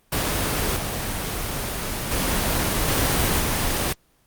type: noise with level steps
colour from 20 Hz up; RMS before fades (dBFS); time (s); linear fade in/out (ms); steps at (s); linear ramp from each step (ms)
pink; -23 / -27 / -22 / -20 / -22; 0.12-3.93; 5; 0.76 / 2.11 / 2.88 / 3.4; 5
effects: pink hiss -62 dBFS RMS until 4.26 s + Opus 24 kbps